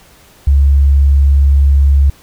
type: tone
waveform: sine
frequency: 69.7 Hz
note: C#2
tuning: 10 cents sharp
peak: -5 dBFS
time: 0.47-2.1 s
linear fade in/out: 5 ms
effects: pink hiss -44 dBFS RMS until 2.22 s